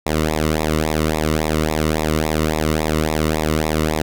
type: tone with flanger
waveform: sawtooth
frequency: 77.78 Hz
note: D#2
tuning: in tune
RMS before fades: -19 dBFS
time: 0.06-4.02 s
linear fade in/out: 5 ms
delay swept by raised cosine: 0.65 to 1.25 ms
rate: 3.6 Hz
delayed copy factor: -0.95
effects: none